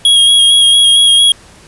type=tone with vibrato; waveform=square; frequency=3288 Hz; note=G#7; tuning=18 cents flat; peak=-5 dBFS; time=0.05-1.32 s; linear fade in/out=2 ms; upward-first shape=square; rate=4.4 Hz; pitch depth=17 cents each way; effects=pink hiss -40 dBFS RMS until 1.67 s + resampled to 24000 Hz